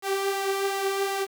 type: tone with flanger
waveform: sawtooth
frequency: 392 Hz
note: G4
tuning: in tune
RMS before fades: -27 dBFS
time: 0.02-1.27 s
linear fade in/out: 50 ms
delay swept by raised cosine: 1 to 3.5 ms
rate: 2.7 Hz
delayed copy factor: +0.5
effects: 8-bit